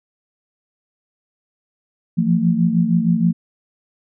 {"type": "tone cluster", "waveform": "sine", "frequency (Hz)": [169.1, 175.5, 225.6], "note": ["E3", "F3", "A3"], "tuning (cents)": [44, 9, 44], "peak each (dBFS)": -18, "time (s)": [2.17, 3.33], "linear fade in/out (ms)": 20, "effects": []}